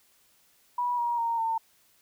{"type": "tone with pitch steps", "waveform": "sine", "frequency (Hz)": [975, 950.5, 926.7, 903.4], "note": ["B5", "A#5", "A#5", "A5"], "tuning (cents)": [-23, 33, -10, 45], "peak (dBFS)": -25, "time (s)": [0.78, 1.58], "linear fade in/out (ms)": 5, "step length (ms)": 200, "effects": ["white hiss -64 dBFS RMS until 2.01 s"]}